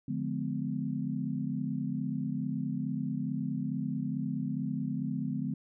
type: chord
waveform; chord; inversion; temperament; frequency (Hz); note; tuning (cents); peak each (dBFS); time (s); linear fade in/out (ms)
sine; D diminished seventh; none; just; 146.83 / 176.2 / 211.4 / 253.7; D3 / F3 / Ab3 / Cb4; 0 / +16 / +31 / +47; -36 / -38 / -36 / -35; 0.08-5.54; 5
effects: none